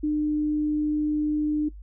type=tone; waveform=sine; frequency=301.2 Hz; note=D4; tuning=44 cents sharp; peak=-21 dBFS; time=0.03-1.69 s; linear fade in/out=10 ms; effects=noise-tail reverb RT60 0.1 s tail -18 dB re dry + added 50 Hz sine -39 dBFS peak until 1.82 s